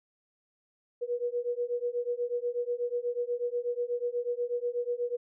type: beating tone pair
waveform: sine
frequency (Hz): 479.6 / 487.8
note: A#4 / B4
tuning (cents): +49 / -21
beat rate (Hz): 8.2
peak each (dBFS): -32 / -32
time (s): 1.01-5.17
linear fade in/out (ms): 20
effects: none